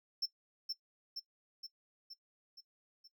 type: tone with echo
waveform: triangle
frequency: 5360 Hz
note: E8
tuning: 28 cents sharp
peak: -29 dBFS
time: 0.22-0.26 s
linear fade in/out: 10 ms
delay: 470 ms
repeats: 6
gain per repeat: -4 dB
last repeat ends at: 3.08 s
effects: noise-tail reverb RT60 0.1 s tail -20 dB re dry + tanh soft clip ceiling -27 dBFS